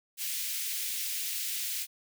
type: high-pass noise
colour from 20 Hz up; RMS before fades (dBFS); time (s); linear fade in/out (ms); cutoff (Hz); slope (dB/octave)
white; -34; 0.17-1.87; 50; 2100; 24
effects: none